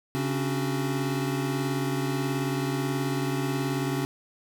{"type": "tone cluster", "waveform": "square", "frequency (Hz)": [137.7, 272.3, 290.8, 371.5], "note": ["C#3", "C#4", "D4", "F#4"], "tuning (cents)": [-11, -31, -17, 7], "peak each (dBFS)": [-30, -32, -35, -34], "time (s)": [0.15, 4.05], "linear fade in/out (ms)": 0, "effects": ["10-bit"]}